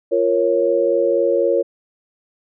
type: chord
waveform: sine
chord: Bb minor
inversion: second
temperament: equal with one note detuned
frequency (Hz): 349.2 / 466.2 / 550.2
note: F4 / Bb4 / Db5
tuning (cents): 0 / 0 / -13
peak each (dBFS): -20 / -18 / -17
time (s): 0.11-1.63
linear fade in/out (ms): 20
effects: none